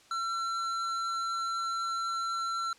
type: tone with hard clipping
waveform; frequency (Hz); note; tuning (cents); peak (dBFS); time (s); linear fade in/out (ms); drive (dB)
sine; 1352; E6; +43; -32; 0.11-2.73; 2; 13
effects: white hiss -59 dBFS RMS until 2.78 s + low-pass 7000 Hz 12 dB/octave